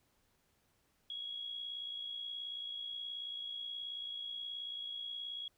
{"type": "tone with amplitude modulation", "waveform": "sine", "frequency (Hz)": 3322, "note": "G#7", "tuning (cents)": 0, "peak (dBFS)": -38, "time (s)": [1.1, 5.48], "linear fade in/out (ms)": 2, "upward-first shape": "sine", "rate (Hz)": 58.6, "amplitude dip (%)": 50, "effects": ["pink hiss -75 dBFS RMS until 5.57 s"]}